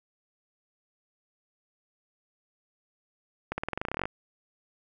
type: accelerating click train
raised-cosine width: 0.5 ms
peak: -15 dBFS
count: 16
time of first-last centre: 3.52-4.055 s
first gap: 60 ms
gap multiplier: 0.92
effects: none